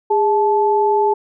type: tone pair together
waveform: sine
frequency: 410 / 868.8 Hz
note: G#4 / A5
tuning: -22 / -22 cents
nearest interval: octave + minor second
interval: 1300 cents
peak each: -15 dBFS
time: 0.1-1.14 s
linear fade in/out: 10 ms
effects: none